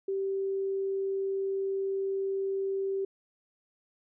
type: tone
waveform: sine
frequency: 389 Hz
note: G4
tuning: 13 cents flat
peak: -28 dBFS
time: 0.08-3.05 s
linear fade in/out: 5 ms
effects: none